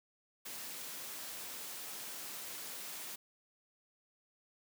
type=noise; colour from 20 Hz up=white; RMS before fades=-45 dBFS; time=0.45-3.16 s; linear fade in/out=10 ms; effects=high-pass 150 Hz 12 dB/octave